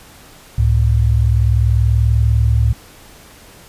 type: tone pair together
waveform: sine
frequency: 68.8 / 109.21 Hz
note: C#2 / A2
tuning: -12 / -12 cents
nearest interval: minor sixth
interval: 800 cents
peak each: -13 / -13 dBFS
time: 0.58-2.73 s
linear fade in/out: 5 ms
effects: pink hiss -42 dBFS RMS until 3.68 s + resampled to 32000 Hz